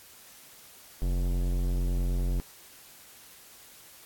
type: tone with tanh clipping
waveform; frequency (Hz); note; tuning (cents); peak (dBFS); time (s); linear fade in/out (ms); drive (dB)
sine; 44.62; F1; +38; -27; 1.02-2.4; 0; 18
effects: white hiss -52 dBFS RMS until 4.05 s + AAC 64 kbps